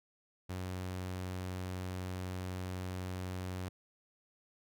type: tone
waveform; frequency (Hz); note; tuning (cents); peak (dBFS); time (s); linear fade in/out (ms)
sawtooth; 92; F#2; -9; -34; 0.49-3.69; 10
effects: none